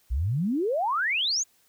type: exponential sweep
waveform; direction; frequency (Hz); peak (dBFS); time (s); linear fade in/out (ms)
sine; up; 55 to 7040; -23; 0.1-1.44; 20
effects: white hiss -64 dBFS RMS until 1.68 s